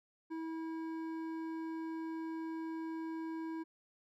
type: tone with hard clipping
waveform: sine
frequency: 324 Hz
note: E4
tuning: 30 cents flat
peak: -40 dBFS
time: 0.3-3.64 s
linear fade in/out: 20 ms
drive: 10 dB
effects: MP3 96 kbps